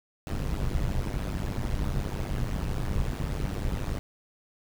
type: noise with amplitude modulation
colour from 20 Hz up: brown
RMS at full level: -25 dBFS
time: 0.27-3.99 s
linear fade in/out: 0 ms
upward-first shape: sine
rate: 100 Hz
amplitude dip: 100%
effects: none